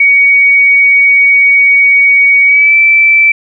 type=tone with pitch glide; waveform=sine; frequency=2246 to 2325 Hz; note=C#7 to D7; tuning=+22 to -18 cents; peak=-3 dBFS; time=0-3.32 s; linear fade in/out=5 ms; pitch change=+60 cents; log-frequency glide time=2.44-2.75 s; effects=none